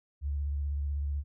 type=tone with vibrato; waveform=sine; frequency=71.6 Hz; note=D2; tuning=43 cents flat; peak=-29 dBFS; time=0.21-1.24 s; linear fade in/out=50 ms; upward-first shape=triangle; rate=16 Hz; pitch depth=54 cents each way; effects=none